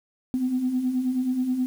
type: beating tone pair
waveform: sine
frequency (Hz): 246.9 / 256.3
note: B3 / C4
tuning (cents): 0 / -36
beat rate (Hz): 9.4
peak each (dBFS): -30 / -22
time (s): 0.34-1.66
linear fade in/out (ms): 0
effects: tanh soft clip ceiling -15 dBFS + 8-bit